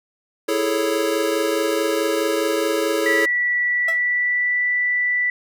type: chord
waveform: square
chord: A major seventh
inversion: second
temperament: equal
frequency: 329.6 / 415.3 / 440 / 554.4 Hz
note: E4 / G#4 / A4 / C#5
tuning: 0 / 0 / 0 / 0 cents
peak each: -25 dBFS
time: 0.48-3.26 s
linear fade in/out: 10 ms
type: tone with pitch glide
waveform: sine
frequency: 1953 to 1972.3 Hz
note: B6 to B6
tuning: -20 to -3 cents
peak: -17 dBFS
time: 3.06-5.3 s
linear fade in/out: 2 ms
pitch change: +17 cents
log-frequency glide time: 3.61-4.63 s
type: tone with exponential decay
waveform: 30% pulse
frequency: 659.3 Hz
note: E5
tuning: in tune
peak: -22 dBFS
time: 3.88-4.01 s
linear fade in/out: 5 ms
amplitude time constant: 28 ms
effects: none